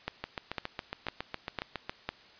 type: two click trains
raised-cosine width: 0.3 ms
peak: -18 / -16 dBFS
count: 13 / 5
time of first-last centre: 0.24-1.895 / 0.08-2.09 s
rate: 7.25 / 1.99 Hz
effects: white hiss -56 dBFS RMS until 2.39 s + resampled to 11025 Hz